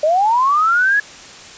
sine linear sweep, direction up, 587.3 to 1700 Hz, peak -11 dBFS, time 0.03-1 s, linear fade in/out 5 ms, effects white hiss -37 dBFS RMS until 1.57 s + resampled to 16000 Hz

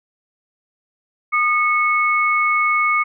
sine tone pair together, 1221.2 / 2200 Hz, D#6 / C#7, -33 / -14 cents, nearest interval minor seventh, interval 1019 cents, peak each -17 dBFS, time 1.32-3.04 s, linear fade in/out 20 ms, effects none

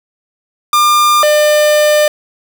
45% pulse tone pair in turn, 1200 / 600 Hz, D6 / D5, +37 / +37 cents, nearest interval octave, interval 1200 cents, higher first, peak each -7 dBFS, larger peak neither, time 0.73-1.23 / 1.23-2.08 s, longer second, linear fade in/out 2 ms, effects none

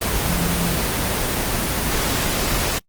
sine tone in noise, 171.6 Hz, F3, 30 cents flat, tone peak -22 dBFS, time 0.26-0.75 s, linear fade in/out 10 ms, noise pink, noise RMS -21 dBFS, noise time 0.01-2.79 s, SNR -4 dB, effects noise-tail reverb RT60 0.1 s tail -26 dB re dry + Opus 24 kbps

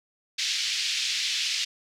white band-pass noise, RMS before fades -28 dBFS, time 0.38-1.65 s, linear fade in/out 10 ms, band 2300 to 5300 Hz, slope 24 dB/octave, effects none

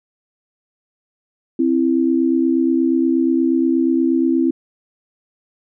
sine tone pair together, 263 / 331.4 Hz, C4 / E4, +9 / +9 cents, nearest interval major third, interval 400 cents, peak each -16 dBFS, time 1.59-4.51 s, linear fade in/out 5 ms, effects none

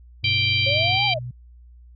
triangle tone with vibrato, 100 Hz, G2, 35 cents sharp, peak -25 dBFS, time 0.23-0.98 s, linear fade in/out 10 ms, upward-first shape triangle, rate 9.6 Hz, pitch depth 12 cents each way
sine tone with pitch glide, 125.2 to 123.12 Hz, B2 to B2, +24 to -5 cents, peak -29 dBFS, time 0.24-1.31 s, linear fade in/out 5 ms, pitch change -29 cents, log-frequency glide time 0.55-0.7 s
harmonic tone, 784 Hz, G5, in tune, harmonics 3 / 4 / 5 / 6, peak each -22 / -23 / -28 / -28 dBFS, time 0.24-1.14 s, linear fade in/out 5 ms
sine linear two-way sweep, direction up then down, 535 to 840 to 584 Hz, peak -24 dBFS, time 0.66-1.19 s, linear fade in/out 10 ms, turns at 1.06 s
effects added 60 Hz sine -44 dBFS peak until 1.95 s

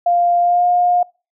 sine tone with pitch glide, 698.5 to 711.1 Hz, F5 to F5, 0 to +31 cents, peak -11 dBFS, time 0.06-1.03 s, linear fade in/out 5 ms, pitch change +31 cents, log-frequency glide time 0.4-0.65 s, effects noise-tail reverb RT60 0.3 s tail -24 dB re dry

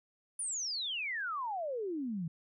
sine exponential sweep, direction down, 9956 to 155.56 Hz, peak -34 dBFS, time 0.39-2.28 s, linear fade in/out 5 ms, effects none

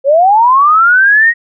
sine linear sweep, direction up, 523.3 to 1899 Hz, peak -4 dBFS, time 0.04-1.34 s, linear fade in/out 50 ms, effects none

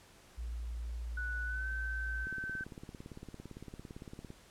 sine tone, 58.27 Hz, A#1, in tune, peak -37 dBFS, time 0.37-2.26 s, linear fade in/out 20 ms
sine tone with pitch glide, 1480 to 1541.1 Hz, F#6 to G6, 0 to -30 cents, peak -37 dBFS, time 1.17-2.64 s, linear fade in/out 5 ms, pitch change +70 cents, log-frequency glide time 1.45-1.68 s
click train, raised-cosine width 3 ms, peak -33 dBFS, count 37, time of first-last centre 2.27-4.304 s, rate 17.7 Hz
effects pink hiss -60 dBFS RMS until 4.5 s + low-pass 11000 Hz 12 dB/octave

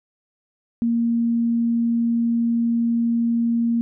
sine tone, 233.1 Hz, A#3, in tune, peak -17 dBFS, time 0.82-3.81 s, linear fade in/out 0 ms, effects none

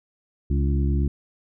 harmonic tone with a mistuned harmonic, 69.4 Hz, C#2, 3 cents sharp, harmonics 1 / 2 / 3 / 4 / 5, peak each -20 / -26 / -30 / -32 / -34 dBFS, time 0.5-1.08 s, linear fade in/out 5 ms, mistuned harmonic 4, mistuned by +35 cents, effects none

